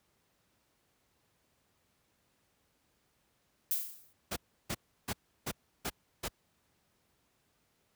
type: noise with exponential decay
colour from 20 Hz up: violet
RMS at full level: -29 dBFS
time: 3.71-4.13 s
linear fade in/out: 1 ms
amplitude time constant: 90 ms
type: noise bursts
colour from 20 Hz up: pink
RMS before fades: -35 dBFS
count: 6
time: 4.31-6.284 s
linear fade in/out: 10 ms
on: 54 ms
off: 330 ms
effects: pink hiss -74 dBFS RMS until 7.95 s + high-pass 60 Hz 12 dB/octave